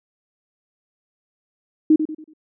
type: tone with echo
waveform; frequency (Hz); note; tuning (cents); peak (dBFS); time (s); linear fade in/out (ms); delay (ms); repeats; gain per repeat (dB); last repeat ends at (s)
sine; 311.1; D#4; 0; -9; 1.9-1.96; 5; 94; 4; -9; 2.336
effects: none